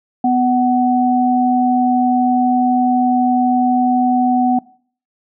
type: tone pair together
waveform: sine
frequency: 249.6 / 748 Hz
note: B3 / F#5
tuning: +19 / +19 cents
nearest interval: octave + perfect fifth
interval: 1900 cents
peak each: -14 dBFS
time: 0.24-4.59 s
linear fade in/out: 5 ms
effects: noise-tail reverb RT60 0.5 s tail -22 dB re dry